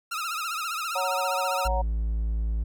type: tone with vibrato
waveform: sawtooth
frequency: 1311 Hz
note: E6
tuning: 10 cents flat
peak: -25 dBFS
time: 0.11-1.68 s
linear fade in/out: 10 ms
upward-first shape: triangle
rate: 15 Hz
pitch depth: 130 cents each way
type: chord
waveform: sine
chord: F# major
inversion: second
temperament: equal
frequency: 554.4 / 740 / 932.3 Hz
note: C#5 / F#5 / A#5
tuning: 0 / 0 / 0 cents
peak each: -30 dBFS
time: 0.95-1.82 s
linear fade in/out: 10 ms
type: tone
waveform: triangle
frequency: 55 Hz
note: A1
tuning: in tune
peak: -22 dBFS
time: 1.65-2.64 s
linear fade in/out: 10 ms
effects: none